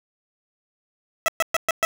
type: tone bursts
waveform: 15% pulse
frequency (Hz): 654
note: E5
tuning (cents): -14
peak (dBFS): -11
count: 5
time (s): 1.26-1.85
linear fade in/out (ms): 0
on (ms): 22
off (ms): 120
effects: none